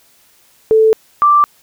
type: tone pair in turn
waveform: sine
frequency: 440 / 1174.7 Hz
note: A4 / D6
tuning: 0 / 0 cents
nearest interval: octave + perfect fourth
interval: 1700 cents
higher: second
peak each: -6 dBFS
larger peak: neither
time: 0.71-0.93 / 1.22-1.44 s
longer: neither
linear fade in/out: 0 ms
effects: white hiss -51 dBFS RMS until 1.62 s